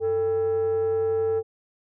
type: tone with frequency modulation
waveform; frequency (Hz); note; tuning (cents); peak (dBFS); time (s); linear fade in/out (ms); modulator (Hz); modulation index
sine; 444.6; A4; +18; -19; 0-1.43; 50; 349; 0.26
effects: tanh soft clip ceiling -19 dBFS